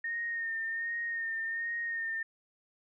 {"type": "tone with vibrato", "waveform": "sine", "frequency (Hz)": 1837, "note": "A#6", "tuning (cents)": -26, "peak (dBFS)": -32, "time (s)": [0.04, 2.23], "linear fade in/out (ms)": 5, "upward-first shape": "sine", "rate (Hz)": 1.3, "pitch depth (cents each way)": 29, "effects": []}